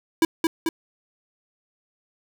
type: tone with echo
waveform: square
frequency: 327 Hz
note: E4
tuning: 14 cents flat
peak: -15 dBFS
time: 0.22-0.25 s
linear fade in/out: 2 ms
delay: 220 ms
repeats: 2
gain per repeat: -3 dB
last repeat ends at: 0.69 s
effects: none